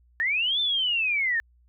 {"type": "linear two-way sweep", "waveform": "sine", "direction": "up then down", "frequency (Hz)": [1760, 3581, 1760], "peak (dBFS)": -22, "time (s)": [0.2, 1.4], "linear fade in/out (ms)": 0, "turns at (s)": 0.6, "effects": ["added 60 Hz sine -57 dBFS peak until 1.68 s"]}